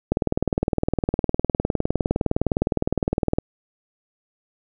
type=click train; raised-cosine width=2 ms; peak=-6 dBFS; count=65; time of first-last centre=0.12-3.385 s; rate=19.6 Hz; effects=none